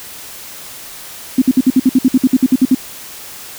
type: tone bursts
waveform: sine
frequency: 258.2 Hz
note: C4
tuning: 23 cents flat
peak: -5 dBFS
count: 15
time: 1.38-2.748 s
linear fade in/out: 5 ms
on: 38 ms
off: 57 ms
effects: white hiss -32 dBFS RMS until 3.58 s